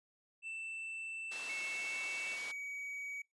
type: tone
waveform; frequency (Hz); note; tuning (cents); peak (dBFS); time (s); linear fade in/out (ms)
triangle; 2663; E7; +17; -39; 0.42-2.38; 50
type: band-pass noise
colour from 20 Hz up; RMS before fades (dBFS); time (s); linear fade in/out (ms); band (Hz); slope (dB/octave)
white; -49; 1.31-2.52; 10; 300 to 5500; 12
type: tone with pitch glide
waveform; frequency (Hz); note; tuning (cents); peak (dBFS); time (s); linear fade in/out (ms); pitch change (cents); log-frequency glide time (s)
triangle; 2205 to 2263; C#7 to C#7; -10 to +35; -39; 1.49-3.22; 5; +45; 1.67-2.55
effects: noise-tail reverb RT60 0.2 s tail -25 dB re dry + resampled to 24000 Hz